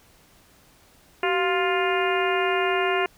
harmonic tone with a mistuned harmonic, 351.1 Hz, F4, 9 cents sharp, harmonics 1 / 2 / 3 / 4 / 5 / 6 / 7 / 8, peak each -24 / -27 / -29 / -30 / -31 / -32 / -32 / -33 dBFS, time 1.23-3.06 s, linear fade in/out 2 ms, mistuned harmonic 1, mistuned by +140 cents, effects pink hiss -56 dBFS RMS until 3.17 s

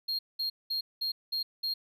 triangle tone bursts, 4236 Hz, C8, 21 cents sharp, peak -28 dBFS, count 6, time 0.08-1.74 s, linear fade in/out 10 ms, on 110 ms, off 200 ms, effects none

